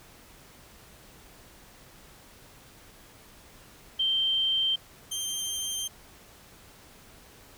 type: tone pair in turn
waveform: sine / 20% pulse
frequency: 3136 / 3153 Hz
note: G7 / G7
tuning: 0 / +9 cents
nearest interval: unison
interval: 9 cents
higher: second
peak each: -23 / -25 dBFS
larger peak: first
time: 3.99-4.76 / 5.11-5.88 s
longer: neither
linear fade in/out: 10 ms
effects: pink hiss -53 dBFS RMS until 7.57 s